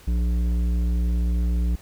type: tone with tanh clipping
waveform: sine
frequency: 59.2 Hz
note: A#1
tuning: 27 cents sharp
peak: -21 dBFS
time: 0.07-1.76 s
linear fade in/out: 10 ms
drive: 11 dB
effects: pink hiss -50 dBFS RMS until 1.81 s